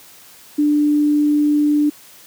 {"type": "tone", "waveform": "sine", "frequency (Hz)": 295.8, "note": "D4", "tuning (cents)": 13, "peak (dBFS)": -12, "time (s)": [0.58, 1.9], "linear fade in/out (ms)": 10, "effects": ["white hiss -44 dBFS RMS until 2.26 s", "high-pass 80 Hz 12 dB/octave"]}